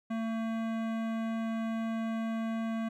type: tone with hard clipping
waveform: sine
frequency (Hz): 225.2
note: A3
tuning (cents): +40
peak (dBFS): -33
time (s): 0.1-2.89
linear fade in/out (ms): 10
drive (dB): 17
effects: none